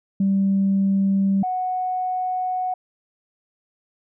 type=tone pair in turn; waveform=sine; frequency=195.3 / 737.4 Hz; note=G3 / F#5; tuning=-6 / -6 cents; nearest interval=octave + major seventh; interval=2300 cents; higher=second; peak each=-15 / -21 dBFS; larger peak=first; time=0.2-1.43 / 1.43-2.74 s; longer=second; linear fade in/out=5 ms; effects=tanh soft clip ceiling -12 dBFS